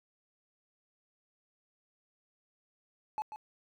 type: tone with echo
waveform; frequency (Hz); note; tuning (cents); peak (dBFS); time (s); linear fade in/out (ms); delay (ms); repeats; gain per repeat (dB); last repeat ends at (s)
triangle; 860; A5; -40; -29; 3.18-3.22; 0; 140; 1; -10; 3.36
effects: tanh soft clip ceiling -26 dBFS